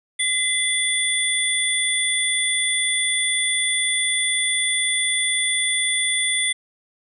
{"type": "tone cluster", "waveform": "sine", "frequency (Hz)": [2044, 3454, 9090], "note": ["C7", "A7", "C#9"], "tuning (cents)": [-41, -33, 42], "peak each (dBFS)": -23, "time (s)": [0.19, 6.53], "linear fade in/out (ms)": 10, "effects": []}